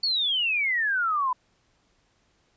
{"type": "exponential sweep", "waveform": "sine", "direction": "down", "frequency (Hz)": [4529, 987], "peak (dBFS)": -22, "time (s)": [0.03, 1.33], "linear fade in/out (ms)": 5, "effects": ["pink hiss -67 dBFS RMS until 2.56 s", "resampled to 16000 Hz"]}